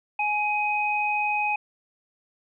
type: tone pair together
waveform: sine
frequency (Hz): 836.8 / 2513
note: G#5 / D#7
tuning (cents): +13 / +17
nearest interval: octave + perfect fifth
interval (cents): 1904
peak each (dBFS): -25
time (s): 0.19-1.56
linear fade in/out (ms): 5
effects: none